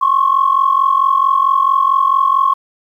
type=tone pair together; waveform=sine; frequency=1064.2 / 1108.7 Hz; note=C6 / C#6; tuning=+29 / 0 cents; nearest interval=minor second; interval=71 cents; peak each=-12 dBFS; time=0.01-2.54 s; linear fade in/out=10 ms; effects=tanh soft clip ceiling -2 dBFS + 8-bit